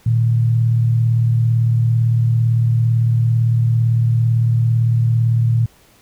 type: tone pair together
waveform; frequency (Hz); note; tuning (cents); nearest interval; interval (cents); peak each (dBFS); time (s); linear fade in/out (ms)
sine; 115.37 / 153.2; A#2 / D#3; -17 / -27; perfect fourth; 490; -12 / -23; 0.06-5.66; 5
effects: pink hiss -51 dBFS RMS until 6.01 s